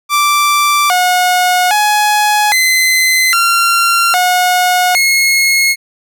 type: tone with pitch steps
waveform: sawtooth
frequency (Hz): 1172 / 725 / 840 / 2046 / 1375 / 725 / 2166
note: D6 / F#5 / G#5 / C7 / F6 / F#5 / C#7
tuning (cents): -4 / -35 / +19 / -39 / -27 / -35 / -41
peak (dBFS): -5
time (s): 0.09-5.76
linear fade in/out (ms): 50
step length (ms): 810
effects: none